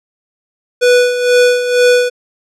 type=tone with tremolo; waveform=square; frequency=492.3 Hz; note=B4; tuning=6 cents flat; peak=-6 dBFS; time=0.81-2.1 s; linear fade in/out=20 ms; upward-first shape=sine; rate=2.1 Hz; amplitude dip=65%; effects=low-pass 8000 Hz 12 dB/octave